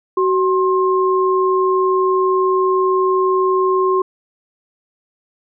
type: tone pair together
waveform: sine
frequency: 375.8 / 1063 Hz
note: F#4 / C6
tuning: +27 / +27 cents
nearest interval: octave + tritone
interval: 1800 cents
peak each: -14 / -17 dBFS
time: 0.17-4.02 s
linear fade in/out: 5 ms
effects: none